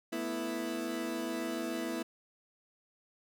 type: chord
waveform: 30% pulse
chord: A suspended second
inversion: none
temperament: equal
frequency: 220 / 246.9 / 329.6 Hz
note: A3 / B3 / E4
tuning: 0 / 0 / 0 cents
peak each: -40 / -36 / -34 dBFS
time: 0.12-2.03 s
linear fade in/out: 10 ms
effects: none